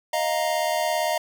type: chord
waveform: square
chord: Eb suspended second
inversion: none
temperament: just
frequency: 622.3 / 700 / 933.4 Hz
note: Eb5 / F5 / Bb5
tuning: 0 / +4 / +2 cents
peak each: -26 / -27 / -29 dBFS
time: 0.13-1.18 s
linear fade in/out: 5 ms
effects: none